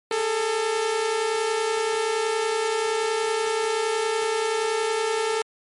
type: tone pair together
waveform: sawtooth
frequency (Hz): 415.2 / 445.8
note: G#4 / A4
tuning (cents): 0 / +23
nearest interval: minor second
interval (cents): 123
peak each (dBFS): -25 / -19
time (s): 0.11-5.42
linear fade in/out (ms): 2
effects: MP3 48 kbps